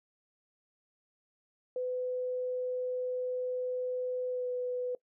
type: tone with pitch glide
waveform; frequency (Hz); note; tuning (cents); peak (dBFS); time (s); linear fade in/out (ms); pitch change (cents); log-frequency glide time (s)
sine; 503 to 497.5; B4 to B4; +32 to +13; -31; 1.76-4.95; 2; -19; 4.29-4.47
effects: noise-tail reverb RT60 0.1 s tail -21 dB re dry